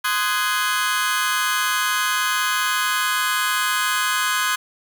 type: chord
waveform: sawtooth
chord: Ab dominant seventh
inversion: first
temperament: just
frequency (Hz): 1038.3 / 1245.9 / 1495.1 / 1661.2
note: C6 / Eb6 / Gb6 / Ab6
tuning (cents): -14 / +2 / +18 / 0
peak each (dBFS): -21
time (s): 0.04-4.56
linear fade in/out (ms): 10
effects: none